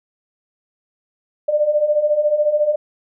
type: beating tone pair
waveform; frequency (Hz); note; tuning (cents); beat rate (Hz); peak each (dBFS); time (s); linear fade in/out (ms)
sine; 587.3 / 601.3; D5 / D5; 0 / +41; 14; -20 / -15; 1.48-2.76; 10
effects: none